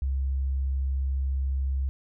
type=tone; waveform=sine; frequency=67.1 Hz; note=C2; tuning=44 cents sharp; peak=-24 dBFS; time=0.02-1.89 s; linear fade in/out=0 ms; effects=none